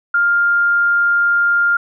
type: tone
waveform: sine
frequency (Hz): 1402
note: F6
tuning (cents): +6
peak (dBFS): -11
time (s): 0.14-1.77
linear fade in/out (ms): 5
effects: none